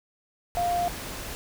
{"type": "tone in noise", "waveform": "sine", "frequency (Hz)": 701, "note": "F5", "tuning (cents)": 6, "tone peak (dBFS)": -23, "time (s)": [0.57, 0.88], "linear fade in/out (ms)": 0, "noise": "pink", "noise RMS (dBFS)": -36, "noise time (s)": [0.55, 1.35], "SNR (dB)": 10, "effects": []}